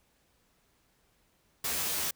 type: noise with comb filter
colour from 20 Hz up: white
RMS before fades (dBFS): -32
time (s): 1.64-2.11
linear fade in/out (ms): 5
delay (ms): 13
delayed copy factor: +0.65
effects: pink hiss -70 dBFS RMS until 2.15 s